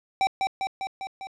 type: tone with echo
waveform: square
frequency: 775 Hz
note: G5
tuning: 20 cents flat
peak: -20 dBFS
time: 0.21-0.27 s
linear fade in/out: 0 ms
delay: 200 ms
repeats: 5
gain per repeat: -3 dB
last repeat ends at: 1.27 s
effects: low-pass 5000 Hz 12 dB/octave